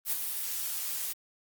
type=noise with ADSR envelope; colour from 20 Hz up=blue; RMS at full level=-28 dBFS; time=0.05-1.13 s; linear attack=62 ms; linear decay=38 ms; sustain=-6 dB; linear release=8 ms; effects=Opus 32 kbps